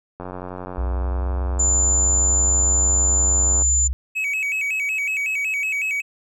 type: click train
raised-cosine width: 1 ms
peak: -18 dBFS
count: 313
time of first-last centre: 0.2-3.621 s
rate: 91.2 Hz
type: tone with pitch glide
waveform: sine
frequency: 61.74 to 64.92 Hz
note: B1 to C2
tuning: 0 to -13 cents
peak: -20 dBFS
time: 0.78-3.93 s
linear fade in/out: 0 ms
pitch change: +87 cents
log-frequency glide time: 0.92-1.31 s
type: tone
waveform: sine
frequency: 7080 Hz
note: A8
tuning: 10 cents sharp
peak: -16 dBFS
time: 1.59-3.88 s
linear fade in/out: 10 ms
type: tone with vibrato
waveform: triangle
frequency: 2413 Hz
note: D7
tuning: 46 cents sharp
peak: -19 dBFS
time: 4.15-6.02 s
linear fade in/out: 20 ms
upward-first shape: square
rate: 5.4 Hz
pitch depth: 110 cents each way
effects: none